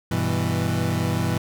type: chord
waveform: 30% pulse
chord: E minor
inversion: first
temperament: equal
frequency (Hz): 98 / 123.47 / 164.81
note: G2 / B2 / E3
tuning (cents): 0 / 0 / 0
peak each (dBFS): -23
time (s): 0.11-1.38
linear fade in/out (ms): 5
effects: none